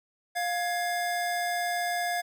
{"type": "tone pair together", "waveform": "square", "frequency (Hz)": [703.8, 1674], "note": ["F5", "G#6"], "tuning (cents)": [13, 13], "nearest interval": "octave + minor third", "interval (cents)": 1500, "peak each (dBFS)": [-29, -34], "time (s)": [0.35, 2.22], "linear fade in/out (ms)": 20, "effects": []}